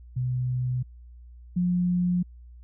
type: tone pair in turn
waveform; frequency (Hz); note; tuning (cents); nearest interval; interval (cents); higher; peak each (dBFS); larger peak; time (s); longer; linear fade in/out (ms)
sine; 126 / 178.19; B2 / F3; +35 / +35; tritone; 600; second; -24 / -21; second; 0.16-0.83 / 1.56-2.23; neither; 10
effects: added 60 Hz sine -44 dBFS peak until 2.63 s